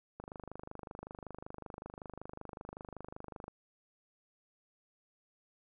click train, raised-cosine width 1 ms, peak -30 dBFS, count 84, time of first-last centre 0.2-3.481 s, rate 25.3 Hz, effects none

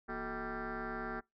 sine tone with frequency modulation, 568 Hz, C#5, 42 cents sharp, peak -36 dBFS, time 0.08-1.21 s, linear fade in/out 20 ms, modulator 201 Hz, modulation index 5.5, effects noise-tail reverb RT60 0.2 s tail -26 dB re dry + tanh soft clip ceiling -33 dBFS

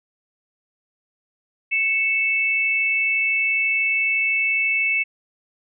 sine tone pair together, 2217 / 2636 Hz, C#7 / E7, 0 / -1 cents, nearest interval minor third, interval 299 cents, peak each -21 / -20 dBFS, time 1.71-5.04 s, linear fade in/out 20 ms, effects none

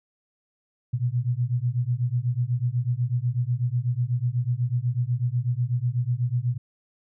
sine beating tone pair, 118.5 / 126.6 Hz, A#2 / B2, +29 / +43 cents, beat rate 8.1 Hz, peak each -25 dBFS, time 0.93-6.58 s, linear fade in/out 10 ms, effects none

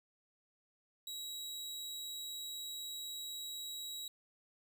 sawtooth tone, 3864 Hz, B7, 39 cents flat, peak -39 dBFS, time 1.07-4.08 s, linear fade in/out 2 ms, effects none

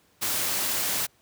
white noise, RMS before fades -27 dBFS, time 0.21-1.07 s, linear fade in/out 20 ms, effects pink hiss -63 dBFS RMS until 1.21 s + high-pass 80 Hz 12 dB/octave

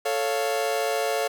40% pulse chord, A augmented, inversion none, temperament equal, 440 / 554.4 / 698.5 Hz, A4 / C#5 / E#5, 0 / 0 / 0 cents, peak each -27 dBFS, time 0.05-1.28 s, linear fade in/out 10 ms, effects none

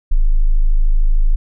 sine tone, 26.59 Hz, G#0, 42 cents sharp, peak -8 dBFS, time 0.11-1.36 s, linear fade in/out 10 ms, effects none

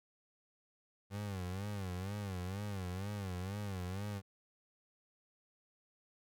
30% pulse tone with vibrato, 96.6 Hz, G2, 25 cents flat, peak -36 dBFS, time 1.1-4.22 s, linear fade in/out 50 ms, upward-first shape sine, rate 2.1 Hz, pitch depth 130 cents each way, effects none

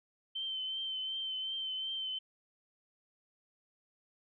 sine tone with vibrato, 3094 Hz, G7, 23 cents flat, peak -35 dBFS, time 0.35-2.19 s, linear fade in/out 10 ms, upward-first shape triangle, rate 2.7 Hz, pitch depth 32 cents each way, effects none

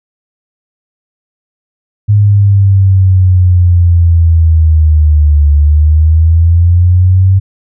sine exponential two-way sweep, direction down then up, 104.4 to 72.6 to 96.4 Hz, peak -3 dBFS, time 2.08-7.4 s, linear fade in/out 20 ms, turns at 5.52 s, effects none

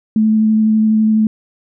sine tone with vibrato, 217.6 Hz, A3, 19 cents flat, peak -9 dBFS, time 0.16-1.27 s, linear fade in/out 2 ms, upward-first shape square, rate 12 Hz, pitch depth 9 cents each way, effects none

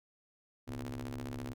sawtooth ring-modulated tone, 69 Hz, C#2, 7 cents flat, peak -32 dBFS, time 0.67-1.54 s, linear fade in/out 20 ms, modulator 180 Hz, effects none

